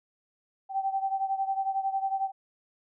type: beating tone pair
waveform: sine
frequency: 774 / 785 Hz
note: G5 / G5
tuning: -22 / +2 cents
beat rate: 11 Hz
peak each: -28 / -32 dBFS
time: 0.69-2.32 s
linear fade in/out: 50 ms
effects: none